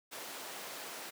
pink high-pass noise, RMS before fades -45 dBFS, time 0.11-1.11 s, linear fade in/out 20 ms, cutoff 430 Hz, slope 12 dB/octave, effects none

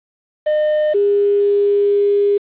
triangle / sine tone pair in turn, 608 / 405.8 Hz, D#5 / G#4, -40 / -40 cents, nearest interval perfect fifth, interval 700 cents, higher first, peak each -11 dBFS, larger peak neither, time 0.46-0.94 / 0.94-2.38 s, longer second, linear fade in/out 10 ms, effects resampled to 8000 Hz + 7-bit

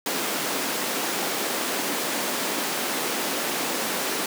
pink high-pass noise, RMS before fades -27 dBFS, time 0.06-4.26 s, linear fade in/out 2 ms, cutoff 230 Hz, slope 24 dB/octave, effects none

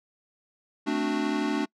square chord, D dominant seventh, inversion second, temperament equal, 220 / 261.6 / 293.7 / 370 Hz, A3 / C4 / D4 / F#4, 0 / 0 / 0 / 0 cents, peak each -32 / -34 / -28 / -34 dBFS, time 0.86-1.66 s, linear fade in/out 20 ms, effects noise-tail reverb RT60 0.1 s tail -26 dB re dry + low-pass 5000 Hz 12 dB/octave

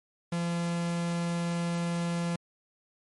45% pulse tone, 171.1 Hz, F3, 35 cents flat, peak -28 dBFS, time 0.32-2.36 s, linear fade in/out 5 ms, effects MP3 48 kbps

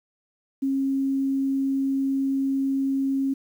sine tone, 270.9 Hz, C#4, 40 cents flat, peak -21 dBFS, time 0.62-3.34 s, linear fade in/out 10 ms, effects 9-bit

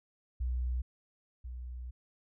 sine tone pair in turn, 61.9 / 61.62 Hz, B1 / B1, +5 / -3 cents, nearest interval unison, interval 8 cents, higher first, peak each -30 / -39 dBFS, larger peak first, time 0.4-0.82 / 1.44-1.91 s, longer second, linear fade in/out 10 ms, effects none

